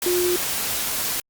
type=tone in noise; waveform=sine; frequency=356.3 Hz; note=F4; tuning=35 cents sharp; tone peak=-19 dBFS; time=0.06-0.36 s; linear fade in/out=2 ms; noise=white; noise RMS=-25 dBFS; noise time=0.02-1.2 s; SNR=+3 dB; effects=Opus 48 kbps